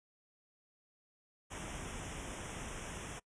pink band-stop noise, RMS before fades -44 dBFS, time 1.5-3.2 s, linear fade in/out 20 ms, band 3500 to 5500 Hz, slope 96 dB/octave, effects noise-tail reverb RT60 0.1 s tail -24 dB re dry + resampled to 22050 Hz

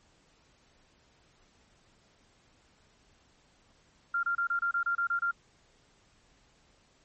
sine tone bursts, 1390 Hz, F6, 9 cents flat, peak -26 dBFS, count 10, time 4.14-5.311 s, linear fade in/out 5 ms, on 91 ms, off 29 ms, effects pink hiss -65 dBFS RMS until 7.04 s + MP3 32 kbps

